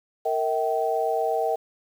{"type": "tone cluster", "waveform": "sine", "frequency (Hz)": [460.2, 644, 772], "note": ["A#4", "E5", "G5"], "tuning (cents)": [-22, -41, -27], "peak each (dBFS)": -26, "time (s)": [0.25, 1.56], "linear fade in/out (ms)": 10, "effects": ["8-bit"]}